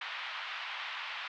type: band-pass noise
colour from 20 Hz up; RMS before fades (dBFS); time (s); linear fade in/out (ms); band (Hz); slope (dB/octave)
white; -40; 0.01-1.28; 5; 880 to 3300; 24
effects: low-pass 5000 Hz 12 dB/octave